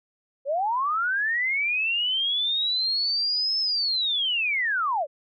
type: linear two-way sweep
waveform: sine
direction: up then down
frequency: 523.3 to 5274 to 523.3 Hz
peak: -22 dBFS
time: 0.45-5.07 s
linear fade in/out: 50 ms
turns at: 3.59 s
effects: none